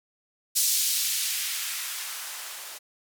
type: noise with band-pass filter sweep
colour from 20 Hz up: violet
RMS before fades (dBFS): -29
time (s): 0.55-2.79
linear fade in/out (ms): 20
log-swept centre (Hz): 5300 to 590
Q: 0.96
effects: none